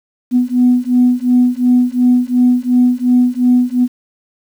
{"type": "beating tone pair", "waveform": "sine", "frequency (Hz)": [246.4, 249.2], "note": ["B3", "B3"], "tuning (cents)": [-4, 16], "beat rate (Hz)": 2.8, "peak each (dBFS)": -11, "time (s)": [0.31, 3.88], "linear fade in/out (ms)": 50, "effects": ["tanh soft clip ceiling -2 dBFS", "7-bit"]}